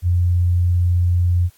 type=tone; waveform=sine; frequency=88.2 Hz; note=F2; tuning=18 cents sharp; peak=-13 dBFS; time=0.02-1.5 s; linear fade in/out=50 ms; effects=white hiss -55 dBFS RMS until 1.57 s + AAC 64 kbps